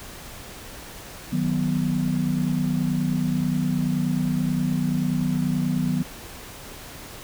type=chord; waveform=sine; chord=B major; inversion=first; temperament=equal; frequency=155.56 / 185 / 246.9 Hz; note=D#3 / F#3 / B3; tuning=0 / 0 / 0 cents; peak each=-25 dBFS; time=1.32-6.03 s; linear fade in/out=10 ms; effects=pink hiss -40 dBFS RMS until 7.23 s